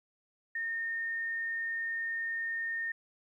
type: tone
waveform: sine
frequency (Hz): 1830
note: A#6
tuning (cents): -32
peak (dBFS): -32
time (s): 0.55-2.92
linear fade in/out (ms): 5
effects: 12-bit